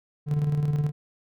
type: tone with tremolo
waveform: triangle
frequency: 147.5 Hz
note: D3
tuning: 8 cents sharp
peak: -18 dBFS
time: 0.26-0.92 s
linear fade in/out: 50 ms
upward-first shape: square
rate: 19 Hz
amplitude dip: 45%
effects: none